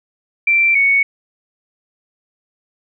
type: tone pair in turn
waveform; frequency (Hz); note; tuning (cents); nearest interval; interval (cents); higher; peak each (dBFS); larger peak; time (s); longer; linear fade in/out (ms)
sine; 2349 / 2222; D7 / C#7; 0 / +4; minor second; 96; first; -10; neither; 0.47-0.75 / 0.75-1.03; neither; 5
effects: none